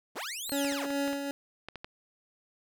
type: linear two-way sweep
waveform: 15% pulse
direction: up then down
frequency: 116.54 to 4325 to 116.54 Hz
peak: -29 dBFS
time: 0.15-0.87 s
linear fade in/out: 20 ms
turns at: 0.51 s
type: clicks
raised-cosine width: 0.3 ms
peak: -24 dBFS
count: 9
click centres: 0.495 / 0.648 / 0.723 / 0.905 / 1.078 / 1.131 / 1.686 / 1.757 / 1.845 s
type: tone with tremolo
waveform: 25% pulse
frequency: 280.7 Hz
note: C#4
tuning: 22 cents sharp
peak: -24 dBFS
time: 0.52-1.31 s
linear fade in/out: 0 ms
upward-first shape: sine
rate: 2.5 Hz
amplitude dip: 50%
effects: none